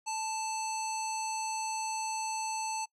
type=tone with low-pass filter; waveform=square; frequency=880 Hz; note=A5; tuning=in tune; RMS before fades=-35 dBFS; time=0.06-2.86 s; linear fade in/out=20 ms; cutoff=7200 Hz; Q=9.1; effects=noise-tail reverb RT60 0.1 s tail -24 dB re dry